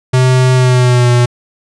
square tone with pitch glide, 128.3 to 121.8 Hz, C3 to B2, -34 to -24 cents, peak -7 dBFS, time 0.13-1.26 s, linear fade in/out 10 ms, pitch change -90 cents, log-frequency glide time 0.54-1.1 s, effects resampled to 22050 Hz

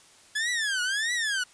sawtooth tone with vibrato, 1687 Hz, G#6, 27 cents sharp, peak -22 dBFS, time 0.35-1.44 s, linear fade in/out 10 ms, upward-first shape triangle, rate 1.6 Hz, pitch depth 280 cents each way, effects white hiss -55 dBFS RMS until 1.53 s + resampled to 22050 Hz

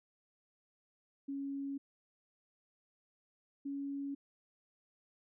sine tone pair in turn, 277.2 / 279.5 Hz, C#4 / C#4, 0 / +14 cents, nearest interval unison, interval 14 cents, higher second, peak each -37 / -37 dBFS, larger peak neither, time 1.28-1.78 / 3.65-4.15 s, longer neither, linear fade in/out 10 ms, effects none

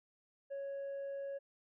triangle tone with tanh clipping, 554.4 Hz, C#5, in tune, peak -40 dBFS, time 0.5-1.39 s, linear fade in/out 20 ms, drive 7 dB, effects none

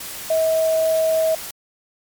sine tone in noise, 642 Hz, E5, 46 cents flat, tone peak -15 dBFS, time 0.3-1.35 s, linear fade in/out 5 ms, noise white, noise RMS -32 dBFS, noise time 0-1.51 s, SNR +14 dB, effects MP3 96 kbps

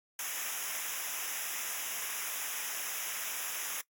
white noise with comb filter, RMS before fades -37 dBFS, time 0.19-3.81 s, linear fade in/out 2 ms, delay 0.23 ms, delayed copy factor -1, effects noise-tail reverb RT60 0.1 s tail -22 dB re dry + AAC 64 kbps

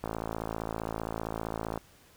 click train, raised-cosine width 1 ms, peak -19 dBFS, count 97, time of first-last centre 0.04-1.776 s, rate 55.3 Hz, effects pink hiss -59 dBFS RMS until 2.16 s

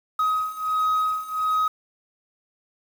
sine beating tone pair, 1262 / 1263.4 Hz, D#6 / D#6, +24 / +26 cents, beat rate 1.4 Hz, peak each -23 / -21 dBFS, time 0.19-1.68 s, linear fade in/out 5 ms, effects tanh soft clip ceiling -18 dBFS + 7-bit

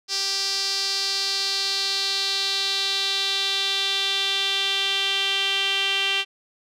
sawtooth tone with band-pass filter sweep, 392 Hz, G4, in tune, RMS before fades -24 dBFS, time 0.08-6.25 s, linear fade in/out 50 ms, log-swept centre 5000 to 3000 Hz, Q 4.5, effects none

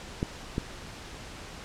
clicks, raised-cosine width 3 ms, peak -14 dBFS, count 2, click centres 0.229 / 0.581 s, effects pink hiss -43 dBFS RMS until 1.64 s + low-pass 7000 Hz 12 dB/octave

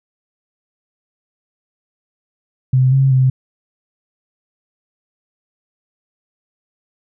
sine tone with pitch steps, 129.4 / 134.8 / 130.3 Hz, C3 / C#3 / C3, -19 / -48 / -7 cents, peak -9 dBFS, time 2.73-3.3 s, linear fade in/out 5 ms, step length 190 ms, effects none

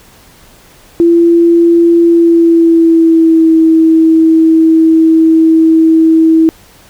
sine tone with pitch glide, 338.9 to 322.8 Hz, E4 to E4, +48 to -36 cents, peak -3 dBFS, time 1-6.49 s, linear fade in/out 0 ms, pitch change -84 cents, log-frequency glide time 2.03-3.55 s, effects pink hiss -41 dBFS RMS until 6.89 s

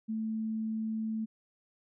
sine tone, 220.3 Hz, A3, 2 cents sharp, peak -31 dBFS, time 0.08-1.26 s, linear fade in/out 20 ms, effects none

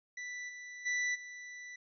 45% pulse tone with level steps, 1975.5 Hz, B6, in tune, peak -40 / -45 / -31 / -45 dBFS, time 0.17-1.76 s, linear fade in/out 5 ms, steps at 0.48 / 0.85 / 1.14 s, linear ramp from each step 20 ms, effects resampled to 16000 Hz

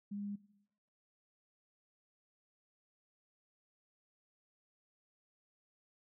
sine tone, 203.1 Hz, G#3, 38 cents flat, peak -39 dBFS, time 0.11-0.36 s, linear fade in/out 10 ms, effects noise-tail reverb RT60 0.9 s tail -19 dB re dry

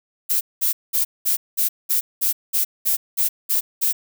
violet noise bursts, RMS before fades -19 dBFS, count 12, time 0.29-3.93 s, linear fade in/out 20 ms, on 120 ms, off 200 ms, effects none

